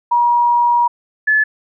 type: tone pair in turn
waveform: sine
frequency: 956 / 1725.2 Hz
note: A#5 / A6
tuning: +43 / -35 cents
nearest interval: minor seventh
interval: 1022 cents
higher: second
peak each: -10 dBFS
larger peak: neither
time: 0.11-0.88 / 1.27-1.44 s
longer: first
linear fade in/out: 10 ms
effects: none